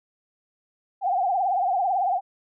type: tone with vibrato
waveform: sine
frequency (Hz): 750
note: F#5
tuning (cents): +23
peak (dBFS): -20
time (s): 1.01-2.21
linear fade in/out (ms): 50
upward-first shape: triangle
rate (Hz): 18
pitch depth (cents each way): 150
effects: none